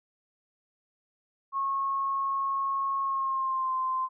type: tone with pitch glide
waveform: sine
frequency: 1092 to 1040.3 Hz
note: C#6 to C6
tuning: -26 to -10 cents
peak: -26 dBFS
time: 1.52-4.09 s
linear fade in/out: 50 ms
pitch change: -84 cents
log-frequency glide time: 3.02-3.73 s
effects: none